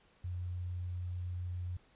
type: tone with quantisation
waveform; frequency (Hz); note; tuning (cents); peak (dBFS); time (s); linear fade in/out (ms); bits
sine; 89.3; F2; +39; -36; 0.24-1.77; 5; 11
effects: pink hiss -67 dBFS RMS until 1.95 s + resampled to 8000 Hz